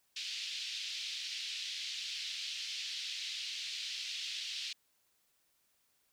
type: band-pass noise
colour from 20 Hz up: white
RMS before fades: -41 dBFS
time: 0.16-4.73 s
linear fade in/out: 5 ms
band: 2700 to 4600 Hz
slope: 24 dB/octave
effects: white hiss -75 dBFS RMS until 6.12 s